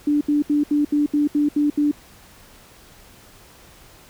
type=tone bursts; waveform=sine; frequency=293.8 Hz; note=D4; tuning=1 cent sharp; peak=-15 dBFS; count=9; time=0.07-1.914 s; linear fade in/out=5 ms; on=140 ms; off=73 ms; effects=pink hiss -48 dBFS RMS until 4.09 s